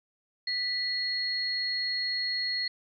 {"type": "tone pair together", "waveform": "sine", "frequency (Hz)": [1972, 4301], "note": ["B6", "C8"], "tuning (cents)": [-3, 47], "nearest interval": "octave + major second", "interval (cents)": 1350, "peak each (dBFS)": [-33, -29], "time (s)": [0.47, 2.68], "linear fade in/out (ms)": 5, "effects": []}